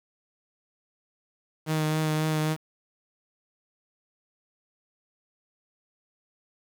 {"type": "tone with vibrato", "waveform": "sawtooth", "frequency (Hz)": 155.56, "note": "D#3", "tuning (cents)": 0, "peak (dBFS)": -20, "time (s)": [1.66, 2.57], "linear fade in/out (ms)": 50, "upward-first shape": "triangle", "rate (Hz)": 3.7, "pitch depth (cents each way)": 20, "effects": ["8-bit"]}